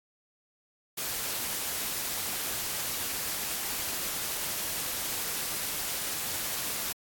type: noise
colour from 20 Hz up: white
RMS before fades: -33 dBFS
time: 0.97-6.93 s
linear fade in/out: 10 ms
effects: AAC 64 kbps